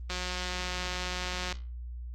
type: click train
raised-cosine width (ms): 0.2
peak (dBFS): -17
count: 259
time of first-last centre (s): 0.1-1.525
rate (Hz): 181
effects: added 60 Hz sine -37 dBFS peak until 2.14 s + Opus 24 kbps